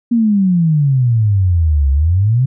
sine exponential two-way sweep, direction down then up, 241 to 66.9 to 134.9 Hz, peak -9 dBFS, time 0.11-2.46 s, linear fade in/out 10 ms, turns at 1.91 s, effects none

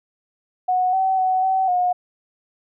sine tone with pitch steps, 735 / 762 / 748 / 761 / 721 Hz, F#5 / G5 / F#5 / F#5 / F#5, -12 / -49 / +19 / +48 / -45 cents, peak -16 dBFS, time 0.68-1.93 s, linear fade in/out 10 ms, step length 250 ms, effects none

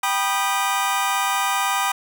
sawtooth chord, G augmented, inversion none, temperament just, 784 / 980 / 1225 Hz, G5 / B5 / D#6, 0 / -14 / -27 cents, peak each -20 dBFS, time 0.03-1.92 s, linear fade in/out 5 ms, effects none

